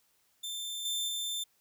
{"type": "tone with level steps", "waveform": "sawtooth", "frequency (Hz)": 3561, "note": "A7", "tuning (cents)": 20, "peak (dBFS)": [-33, -28, -30], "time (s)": [0.43, 1.44], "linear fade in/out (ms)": 10, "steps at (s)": [0.85, 1.08], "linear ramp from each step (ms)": 5, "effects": ["white hiss -71 dBFS RMS until 1.6 s"]}